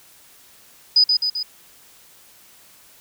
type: tone with echo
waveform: sine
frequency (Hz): 4978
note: D#8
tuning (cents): 0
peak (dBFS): -10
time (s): 0.96-1.04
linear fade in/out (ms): 5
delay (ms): 130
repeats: 3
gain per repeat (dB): -4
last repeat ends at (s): 1.43
effects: white hiss -50 dBFS RMS until 3 s